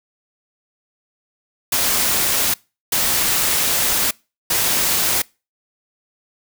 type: noise bursts at uneven times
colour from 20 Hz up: white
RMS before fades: -18 dBFS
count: 3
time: 1.72-2.54 / 2.92-4.11 / 4.5-5.22 s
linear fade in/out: 5 ms
effects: noise-tail reverb RT60 0.3 s tail -25 dB re dry